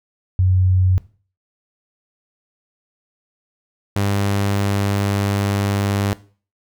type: tone pair in turn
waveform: sine / sawtooth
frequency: 92.5 / 100.27 Hz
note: F#2 / G2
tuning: 0 / +40 cents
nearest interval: minor second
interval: 140 cents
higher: second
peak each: -12 / -13 dBFS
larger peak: first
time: 0.39-0.98 / 3.96-6.13 s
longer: second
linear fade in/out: 0 ms
effects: noise-tail reverb RT60 0.4 s tail -18 dB re dry